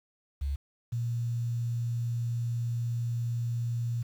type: tone pair in turn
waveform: sine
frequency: 69.9 / 118.41 Hz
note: C#2 / A#2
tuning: +15 / +28 cents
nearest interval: major sixth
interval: 913 cents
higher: second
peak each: -28 dBFS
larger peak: neither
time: 0.41-0.56 / 0.92-4.03 s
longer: second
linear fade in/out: 10 ms
effects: 9-bit